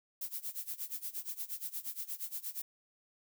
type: noise with tremolo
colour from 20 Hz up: violet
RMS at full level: -38 dBFS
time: 0.21-2.62 s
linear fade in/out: 5 ms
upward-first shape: sine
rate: 8.5 Hz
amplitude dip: 90%
effects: none